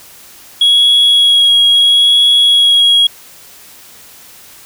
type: tone with vibrato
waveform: sine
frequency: 3322 Hz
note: G#7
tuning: in tune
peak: -3 dBFS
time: 0.61-3.07 s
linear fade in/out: 5 ms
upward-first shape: sine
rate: 0.75 Hz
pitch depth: 12 cents each way
effects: tanh soft clip ceiling -4 dBFS + white hiss -38 dBFS RMS until 4.65 s